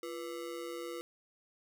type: ring-modulated tone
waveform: square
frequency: 416.4 Hz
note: G#4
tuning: 5 cents sharp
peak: -37 dBFS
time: 0.03-1.01 s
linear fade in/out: 0 ms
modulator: 71.2 Hz
effects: none